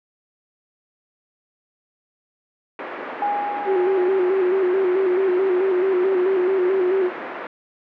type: band-pass noise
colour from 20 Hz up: pink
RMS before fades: -32 dBFS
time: 2.79-7.47 s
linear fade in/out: 2 ms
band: 300 to 2100 Hz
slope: 24 dB/octave
type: tone with exponential decay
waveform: sine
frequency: 820 Hz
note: G#5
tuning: 22 cents flat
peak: -18 dBFS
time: 3.22-5.39 s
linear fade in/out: 2 ms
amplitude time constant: 470 ms
type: tone with vibrato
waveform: sine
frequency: 373.2 Hz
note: F#4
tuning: 15 cents sharp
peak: -16 dBFS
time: 3.65-7.11 s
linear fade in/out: 50 ms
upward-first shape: square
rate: 4.6 Hz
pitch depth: 54 cents each way
effects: none